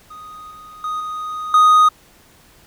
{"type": "tone with level steps", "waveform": "triangle", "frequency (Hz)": 1244.5, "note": "D#6", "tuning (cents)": 0, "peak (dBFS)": [-32, -35, -19, -22, -6], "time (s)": [0.1, 1.89], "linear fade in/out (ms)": 10, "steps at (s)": [0.51, 0.84, 1, 1.54], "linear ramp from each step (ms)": 2, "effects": ["pink hiss -50 dBFS RMS until 2.66 s"]}